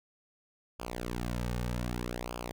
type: tone with flanger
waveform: sawtooth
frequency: 60.2 Hz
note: B1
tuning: 44 cents flat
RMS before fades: -36 dBFS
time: 0.79-2.52 s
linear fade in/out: 10 ms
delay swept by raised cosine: 0.51 to 3.01 ms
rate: 0.64 Hz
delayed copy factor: -0.85
effects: none